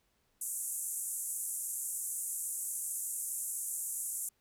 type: band-pass noise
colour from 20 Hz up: white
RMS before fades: -38 dBFS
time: 0.41-4.29 s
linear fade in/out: 5 ms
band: 7200 to 12000 Hz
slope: 48 dB/octave
effects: pink hiss -75 dBFS RMS until 4.4 s